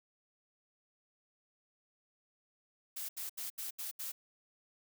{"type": "noise bursts", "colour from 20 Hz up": "blue", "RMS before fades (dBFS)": -41, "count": 6, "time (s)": [2.96, 4.12], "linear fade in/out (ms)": 10, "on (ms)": 130, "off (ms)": 76, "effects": []}